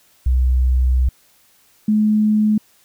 sine tone pair in turn, 63.4 / 213.3 Hz, B1 / G#3, +46 / +46 cents, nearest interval octave + major sixth, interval 2100 cents, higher second, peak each -12 dBFS, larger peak neither, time 0.26-1.09 / 1.88-2.58 s, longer first, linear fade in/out 5 ms, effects white hiss -55 dBFS RMS until 2.84 s

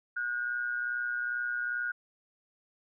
sine tone pair together, 1450.6 / 1573 Hz, F#6 / G6, -35 / +6 cents, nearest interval minor second, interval 141 cents, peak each -31 / -37 dBFS, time 0.16-1.92 s, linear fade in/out 10 ms, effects none

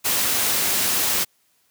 white noise, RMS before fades -21 dBFS, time 0.04-1.25 s, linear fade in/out 20 ms, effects white hiss -64 dBFS RMS until 1.7 s + high-pass 80 Hz 12 dB/octave

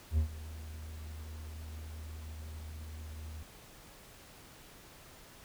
triangle tone with ADSR envelope, 77.78 Hz, D#2, in tune, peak -22 dBFS, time 0.11-3.43 s, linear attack 67 ms, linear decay 100 ms, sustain -18 dB, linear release 5 ms, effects pink hiss -55 dBFS RMS until 5.44 s

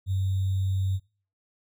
sine tone with sample-and-hold, 95.4 Hz, G2, 47 cents flat, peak -23 dBFS, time 0.06-1 s, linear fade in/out 50 ms, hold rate 3675 Hz, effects noise-tail reverb RT60 0.4 s tail -23 dB re dry

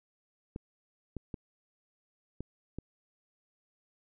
clicks, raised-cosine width 3 ms, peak -25 dBFS, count 5, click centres 0.561 / 1.167 / 1.342 / 2.406 / 2.786 s, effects none

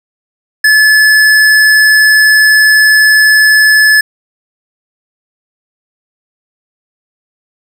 sine tone with hard clipping, 1724 Hz, A6, 36 cents flat, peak -5 dBFS, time 0.64-4.01 s, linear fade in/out 5 ms, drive 15 dB, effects none

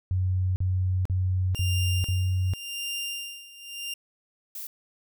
sine tone bursts, 92.5 Hz, F#2, in tune, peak -22 dBFS, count 5, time 0.11-2.536 s, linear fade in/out 0 ms, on 450 ms, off 44 ms
sawtooth tone with tremolo, 2794 Hz, F7, in tune, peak -26 dBFS, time 1.55-3.94 s, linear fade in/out 5 ms, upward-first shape sine, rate 0.89 Hz, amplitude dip 85%
violet noise, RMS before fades -37 dBFS, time 4.55-4.67 s, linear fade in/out 2 ms
effects none

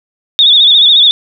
sine tone with vibrato, 3568 Hz, A7, 23 cents sharp, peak -3 dBFS, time 0.39-1.11 s, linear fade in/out 0 ms, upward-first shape sine, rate 14 Hz, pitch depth 92 cents each way, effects none

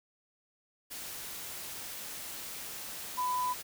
sine tone in noise, 998 Hz, B5, 18 cents sharp, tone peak -29 dBFS, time 3.17-3.54 s, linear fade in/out 20 ms, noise white, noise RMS -42 dBFS, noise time 0.9-3.63 s, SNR +10 dB, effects none

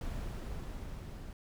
brown noise with level ramp, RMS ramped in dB -38 to -45 dBFS, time 0.01-1.33 s, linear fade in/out 2 ms, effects none

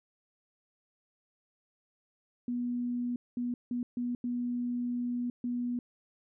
sine tone bursts at uneven times, 243.4 Hz, B3, 25 cents flat, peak -30 dBFS, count 6, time 2.48-3.16 / 3.37-3.54 / 3.71-3.83 / 3.97-4.15 / 4.24-5.3 / 5.44-5.79 s, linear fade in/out 2 ms, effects none

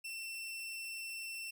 sawtooth tone, 2692 Hz, E7, 36 cents sharp, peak -38 dBFS, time 0.04-1.51 s, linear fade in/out 10 ms, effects none

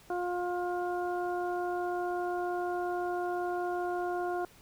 harmonic tone, 354.9 Hz, F4, 28 cents sharp, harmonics 1 / 2 / 3 / 4, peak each -33 / -34 / -43 / -42 dBFS, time 0.1-4.45 s, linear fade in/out 2 ms, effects pink hiss -58 dBFS RMS until 4.61 s

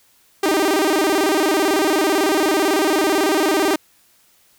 sawtooth tone with vibrato, 349.2 Hz, F4, in tune, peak -11 dBFS, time 0.43-3.76 s, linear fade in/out 5 ms, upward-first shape square, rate 18 Hz, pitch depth 210 cents each way, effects white hiss -56 dBFS RMS until 4.58 s

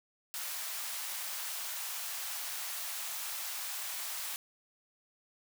white high-pass noise, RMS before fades -39 dBFS, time 0.34-4.36 s, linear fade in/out 0 ms, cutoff 680 Hz, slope 24 dB/octave, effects none

